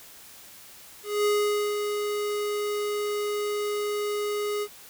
square tone with ADSR envelope, 415.3 Hz, G#4, in tune, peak -21 dBFS, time 1.03-4.68 s, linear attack 220 ms, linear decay 500 ms, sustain -6 dB, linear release 55 ms, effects white hiss -48 dBFS RMS until 4.89 s

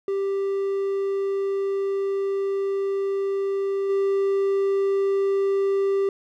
triangle tone with level steps, 393.1 Hz, G4, 5 cents sharp, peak -20 / -17 dBFS, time 0.08-6.09 s, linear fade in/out 2 ms, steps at 3.89 s, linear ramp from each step 10 ms, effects none

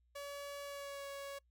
sawtooth tone with pitch glide, 568 to 558.2 Hz, C#5 to C#5, +42 to +12 cents, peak -40 dBFS, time 0.15-1.39 s, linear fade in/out 10 ms, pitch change -30 cents, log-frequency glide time 0.63-1.07 s, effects noise-tail reverb RT60 0.1 s tail -24 dB re dry + added 60 Hz sine -70 dBFS peak until 1.5 s

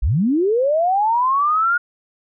sine linear sweep, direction up, 40.1 to 1441 Hz, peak -14 dBFS, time 0.02-1.78 s, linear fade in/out 10 ms, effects none

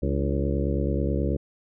harmonic tone with a mistuned harmonic, 69.3 Hz, C#2, in tune, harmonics 1 / 2 / 3 / 4 / 5 / 6 / 7 / 8, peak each -26 / -29 / -31 / -32 / -33 / -34 / -34 / -35 dBFS, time 0.02-1.37 s, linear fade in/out 10 ms, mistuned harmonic 4, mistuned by +86 cents, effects none

